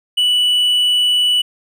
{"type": "tone", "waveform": "triangle", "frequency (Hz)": 2959, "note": "F#7", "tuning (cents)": -1, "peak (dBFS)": -10, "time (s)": [0.17, 1.42], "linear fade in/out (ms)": 10, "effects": []}